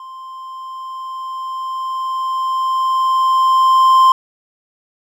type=tone with level ramp; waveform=triangle; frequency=1046.5 Hz; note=C6; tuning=in tune; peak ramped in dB=-29 to -4 dBFS; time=0-4.12 s; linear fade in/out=2 ms; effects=none